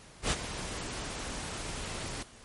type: noise with ADSR envelope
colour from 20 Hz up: pink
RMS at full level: -26 dBFS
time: 0.22-2.23 s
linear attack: 91 ms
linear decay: 41 ms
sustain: -12 dB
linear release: 6 ms
effects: pink hiss -53 dBFS RMS until 2.44 s + MP3 48 kbps